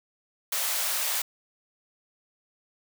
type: high-pass noise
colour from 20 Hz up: white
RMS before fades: -28 dBFS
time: 0.52-1.22 s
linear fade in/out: 5 ms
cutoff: 530 Hz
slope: 48 dB/octave
effects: none